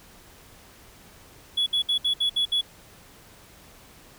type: tone bursts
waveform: triangle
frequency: 3385 Hz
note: G#7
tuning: 32 cents sharp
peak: -18 dBFS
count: 7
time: 1.57-2.613 s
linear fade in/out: 10 ms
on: 95 ms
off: 63 ms
effects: tanh soft clip ceiling -15 dBFS + pink hiss -51 dBFS RMS until 4.18 s